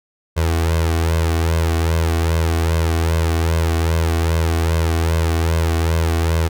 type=tone with flanger; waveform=sawtooth; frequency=82 Hz; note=E2; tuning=9 cents flat; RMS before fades=-17 dBFS; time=0.36-6.49 s; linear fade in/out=20 ms; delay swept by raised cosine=1.9 to 2.73 ms; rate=2.5 Hz; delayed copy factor=+0.7; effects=none